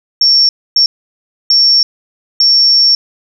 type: tone bursts at uneven times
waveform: sine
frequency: 5470 Hz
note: F8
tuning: 37 cents flat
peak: -5 dBFS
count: 4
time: 0.21-0.49 / 0.76-0.86 / 1.5-1.83 / 2.4-2.95 s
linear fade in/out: 2 ms
effects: 7-bit